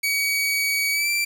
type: tone with pitch glide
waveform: sawtooth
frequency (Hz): 2262 to 2347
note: C#7 to D7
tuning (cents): +34 to -2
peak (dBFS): -17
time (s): 0.03-1.25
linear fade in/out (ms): 10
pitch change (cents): +64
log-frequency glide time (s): 0.91-1.09
effects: 8-bit